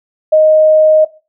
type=tone; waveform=sine; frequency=622.3 Hz; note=D#5; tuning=in tune; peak=-4 dBFS; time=0.32-1.05 s; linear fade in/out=10 ms; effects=noise-tail reverb RT60 0.3 s tail -17 dB re dry